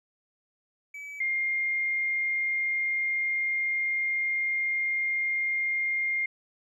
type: tone pair in turn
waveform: triangle / sine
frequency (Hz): 2291 / 2118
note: D7 / C7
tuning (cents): -44 / +21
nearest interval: minor second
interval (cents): 135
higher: first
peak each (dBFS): -36 / -25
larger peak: second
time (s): 0.94-1.2 / 1.2-6.26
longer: second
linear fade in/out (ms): 5
effects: none